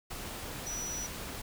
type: tone in noise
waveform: sine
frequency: 5880 Hz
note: F#8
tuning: 12 cents flat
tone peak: -36 dBFS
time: 0.66-1.07 s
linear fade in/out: 10 ms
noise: pink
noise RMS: -41 dBFS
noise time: 0.1-1.42 s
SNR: +2 dB
effects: none